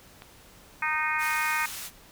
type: click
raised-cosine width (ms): 0.3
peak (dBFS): -27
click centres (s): 0.221
type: harmonic tone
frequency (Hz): 308.8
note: D#4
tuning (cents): -13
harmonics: 3 / 4 / 5 / 6 / 7 / 8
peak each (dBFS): -32 / -32 / -32 / -32 / -32 / -32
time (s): 0.82-1.66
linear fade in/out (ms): 5
type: band-pass noise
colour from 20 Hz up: white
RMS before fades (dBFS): -38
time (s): 1.18-1.91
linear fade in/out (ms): 50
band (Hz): 960 to 16000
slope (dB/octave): 12
effects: pink hiss -53 dBFS RMS until 2.11 s